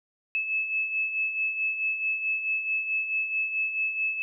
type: beating tone pair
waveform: sine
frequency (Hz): 2600 / 2604.6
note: E7 / E7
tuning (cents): -24 / -21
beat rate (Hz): 4.6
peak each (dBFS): -34 / -26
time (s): 0.35-4.22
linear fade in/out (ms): 0
effects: none